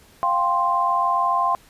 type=chord; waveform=sine; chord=F suspended second; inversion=none; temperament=just; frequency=698.5 / 785.8 / 1047.7 Hz; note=F5 / G5 / C6; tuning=0 / +4 / +2 cents; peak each=-24 / -25 / -19 dBFS; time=0.23-1.55 s; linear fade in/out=0 ms; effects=pink hiss -52 dBFS RMS until 1.69 s + resampled to 32000 Hz